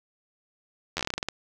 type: slowing click train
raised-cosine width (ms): 0.2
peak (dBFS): -11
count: 12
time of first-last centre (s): 0.97-1.286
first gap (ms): 11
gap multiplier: 1.18
effects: none